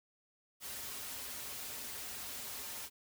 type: noise with comb filter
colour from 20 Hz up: white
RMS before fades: -44 dBFS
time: 0.6-2.9 s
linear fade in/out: 50 ms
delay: 6 ms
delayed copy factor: -0.65
effects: none